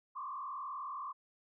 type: tone with frequency modulation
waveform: sine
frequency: 1108.7 Hz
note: C#6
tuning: in tune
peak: -39 dBFS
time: 0.15-1.13 s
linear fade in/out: 20 ms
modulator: 40.6 Hz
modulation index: 2
effects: none